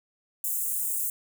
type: high-pass noise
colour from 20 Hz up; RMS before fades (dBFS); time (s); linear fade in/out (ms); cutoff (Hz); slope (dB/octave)
white; -29; 0.44-1.1; 2; 7400; 48
effects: none